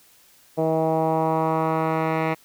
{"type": "tone with low-pass filter sweep", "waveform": "10% pulse", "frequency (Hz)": 160, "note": "D#3", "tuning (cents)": 49, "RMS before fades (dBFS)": -22, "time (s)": [0.57, 2.35], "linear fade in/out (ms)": 20, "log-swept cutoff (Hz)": [600, 2000], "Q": 2.1, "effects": ["white hiss -55 dBFS RMS until 2.44 s"]}